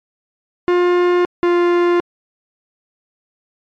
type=tone pair in turn; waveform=45% pulse; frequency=354.7 / 349.4 Hz; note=F4 / F4; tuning=+27 / +1 cents; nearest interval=unison; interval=26 cents; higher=first; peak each=-11 dBFS; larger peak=neither; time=0.68-1.25 / 1.43-2 s; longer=neither; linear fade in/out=0 ms; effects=low-pass 2000 Hz 12 dB/octave + MP3 64 kbps